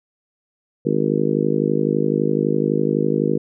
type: harmonic tone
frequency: 51.91 Hz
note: G#1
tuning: in tune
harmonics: 3 / 4 / 5 / 6 / 7 / 8 / 9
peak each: -24 / -24 / -24 / -24 / -24 / -24 / -24 dBFS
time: 0.85-3.38 s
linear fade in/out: 10 ms
effects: none